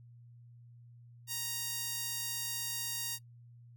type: tone with high-pass filter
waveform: sawtooth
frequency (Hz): 936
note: A#5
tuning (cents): +7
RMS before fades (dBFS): -38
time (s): 1.27-3.19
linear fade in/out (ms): 50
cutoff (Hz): 5200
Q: 0.52
effects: noise-tail reverb RT60 0.1 s tail -21 dB re dry + added 119 Hz sine -53 dBFS peak until 3.76 s